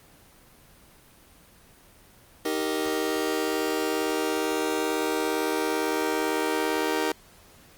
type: chord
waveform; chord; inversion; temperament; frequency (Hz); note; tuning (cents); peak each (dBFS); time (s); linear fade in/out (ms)
sawtooth; Eb major; none; just; 311.1 / 388.9 / 466.7; Eb4 / G4 / Bb4; 0 / -14 / +2; -25; 2.45-7.12; 5
effects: pink hiss -54 dBFS RMS until 7.77 s + Opus 24 kbps